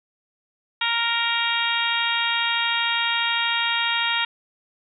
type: harmonic tone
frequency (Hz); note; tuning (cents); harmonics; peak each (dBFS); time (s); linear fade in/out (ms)
466.2; A#4; 0; 2 / 3 / 4 / 5 / 6 / 7 / 8; -28 / -28 / -28 / -28 / -28 / -28 / -28; 0.81-4.25; 5
effects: none